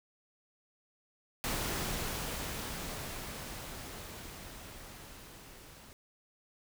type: noise with level ramp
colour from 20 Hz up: pink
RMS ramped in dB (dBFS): -34 to -54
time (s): 1.44-5.93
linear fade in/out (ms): 0
effects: none